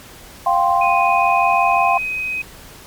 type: chord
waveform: sine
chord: F suspended second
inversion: none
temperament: equal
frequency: 698.5 / 784 / 1046.5 Hz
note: F5 / G5 / C6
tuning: 0 / 0 / 0 cents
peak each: -17 dBFS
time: 0.46-1.98 s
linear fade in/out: 5 ms
type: tone with pitch glide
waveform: sine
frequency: 2489 to 2519 Hz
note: D#7 to D#7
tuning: 0 to +21 cents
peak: -20 dBFS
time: 0.81-2.42 s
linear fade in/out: 5 ms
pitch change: +21 cents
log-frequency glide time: 1.03-2.03 s
effects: pink hiss -40 dBFS RMS until 2.86 s + MP3 96 kbps